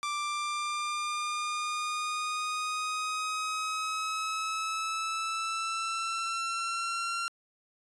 sawtooth exponential sweep, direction up, 1174.7 to 1375 Hz, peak -27 dBFS, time 0.03-7.28 s, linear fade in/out 0 ms, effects resampled to 22050 Hz

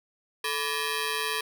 10% pulse ring-modulated tone, 717 Hz, F5, 45 cents sharp, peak -16 dBFS, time 0.44-1.41 s, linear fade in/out 5 ms, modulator 279 Hz, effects none

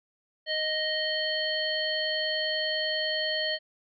harmonic tone, 622.3 Hz, D#5, in tune, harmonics 1 / 3 / 5 / 7, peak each -32 / -32 / -32 / -32 dBFS, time 0.46-3.59 s, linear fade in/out 50 ms, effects none

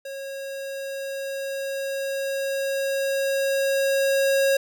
square tone with level ramp, 546 Hz, C#5, 26 cents flat, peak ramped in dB -33 to -18 dBFS, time 0.05-4.57 s, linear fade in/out 5 ms, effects none

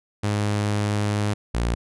sawtooth tone pair in turn, 103.83 / 58.27 Hz, G#2 / A#1, 0 / 0 cents, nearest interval minor seventh, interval 1000 cents, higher first, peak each -17 dBFS, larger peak neither, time 0.23-1.34 / 1.54-1.75 s, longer first, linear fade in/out 10 ms, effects resampled to 24000 Hz

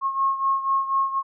sine beating tone pair, 1083 / 1087.1 Hz, C#6 / C#6, -41 / -34 cents, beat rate 4.1 Hz, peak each -21 / -26 dBFS, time 0.01-1.23 s, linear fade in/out 50 ms, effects none

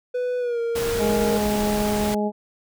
triangle tone with pitch glide, 496 to 465.5 Hz, B4 to A#4, +7 to -2 cents, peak -20 dBFS, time 0.14-1.38 s, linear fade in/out 10 ms, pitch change -109 cents, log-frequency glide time 0.39-0.6 s
pink noise, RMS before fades -29 dBFS, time 0.75-2.15 s, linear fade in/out 10 ms
harmonic tone, 209 Hz, G#3, 11 cents sharp, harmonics 1 / 2 / 3 / 4, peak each -23 / -26 / -28 / -29 dBFS, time 0.98-2.32 s, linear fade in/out 50 ms
effects none

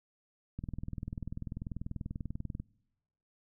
click train, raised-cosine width 5 ms, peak -26 dBFS, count 42, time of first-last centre 0.59-2.6 s, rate 20.4 Hz, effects noise-tail reverb RT60 1.0 s tail -26 dB re dry

